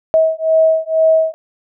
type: beating tone pair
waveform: sine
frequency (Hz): 640 / 642.1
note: D#5 / E5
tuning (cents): +49 / -46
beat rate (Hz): 2.1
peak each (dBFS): -13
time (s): 0.14-1.34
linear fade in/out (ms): 0
effects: none